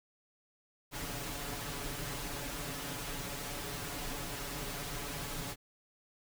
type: noise with comb filter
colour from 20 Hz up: pink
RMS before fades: -40 dBFS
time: 0.91-5.56 s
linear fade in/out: 50 ms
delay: 7 ms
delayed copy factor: +0.8
effects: none